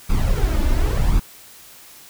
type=noise with flanger; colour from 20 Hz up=brown; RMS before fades=-17 dBFS; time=0.09-1.2 s; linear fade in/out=10 ms; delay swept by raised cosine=0.81 to 3.41 ms; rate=0.91 Hz; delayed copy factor=+0.65; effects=white hiss -44 dBFS RMS until 2.09 s